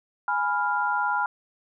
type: chord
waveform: sine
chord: F diminished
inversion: first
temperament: equal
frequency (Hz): 830.6 / 987.8 / 1396.9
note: Ab5 / Cb6 / F6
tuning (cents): 0 / 0 / 0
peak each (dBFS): -27 / -27 / -26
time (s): 0.28-1.26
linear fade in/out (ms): 2
effects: none